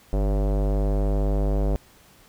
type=tone with low-pass filter; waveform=square; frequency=50.2 Hz; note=G1; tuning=42 cents sharp; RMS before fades=-22 dBFS; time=0.13-1.76 s; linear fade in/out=0 ms; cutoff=590 Hz; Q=2.1; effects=pink hiss -54 dBFS RMS until 2.28 s